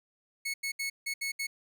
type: tone bursts at uneven times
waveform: sawtooth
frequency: 2200 Hz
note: C#7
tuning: 14 cents flat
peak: -28 dBFS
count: 6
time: 0.45-0.54 / 0.63-0.72 / 0.79-0.9 / 1.06-1.14 / 1.21-1.32 / 1.39-1.47 s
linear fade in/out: 10 ms
effects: none